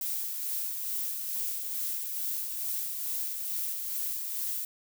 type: noise with tremolo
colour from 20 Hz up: violet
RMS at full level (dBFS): -32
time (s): 0.01-4.65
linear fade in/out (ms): 2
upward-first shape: sine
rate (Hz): 2.3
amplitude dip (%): 35
effects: none